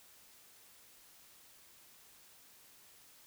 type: silence
effects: white hiss -61 dBFS RMS until 3.26 s